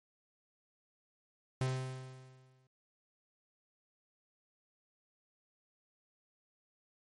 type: tone with exponential decay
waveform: 45% pulse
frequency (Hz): 130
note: C3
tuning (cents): -11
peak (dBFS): -30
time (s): 1.61-2.67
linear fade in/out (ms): 2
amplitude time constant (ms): 230
effects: MP3 48 kbps